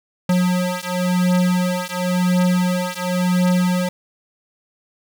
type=beating tone pair; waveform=square; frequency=180 / 180.94 Hz; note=F#3 / F#3; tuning=-47 / -38 cents; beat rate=0.94 Hz; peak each=-20 dBFS; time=0.29-3.89 s; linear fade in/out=5 ms; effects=none